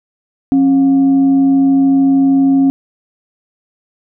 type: tone with frequency modulation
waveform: sine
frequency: 271.3 Hz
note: C#4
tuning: 37 cents flat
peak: -7 dBFS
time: 0.52-2.7 s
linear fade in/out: 0 ms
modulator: 443 Hz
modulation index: 0.21
effects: none